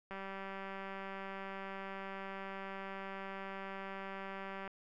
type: click train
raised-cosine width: 0.5 ms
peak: -30 dBFS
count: 887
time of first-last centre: 0.11-4.677 s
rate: 194 Hz
effects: none